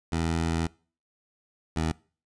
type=tone pair in turn; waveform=15% pulse; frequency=82.41 / 80.02 Hz; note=E2 / D#2; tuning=0 / +49 cents; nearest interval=minor second; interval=51 cents; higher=first; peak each=-19 dBFS; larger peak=neither; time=0.12-0.67 / 1.76-1.92 s; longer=first; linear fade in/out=5 ms; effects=noise-tail reverb RT60 0.4 s tail -23 dB re dry + resampled to 22050 Hz